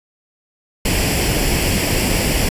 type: noise with comb filter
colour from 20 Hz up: pink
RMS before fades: -17 dBFS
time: 0.85-2.49 s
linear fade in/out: 5 ms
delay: 0.39 ms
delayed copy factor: +0.6
effects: resampled to 32000 Hz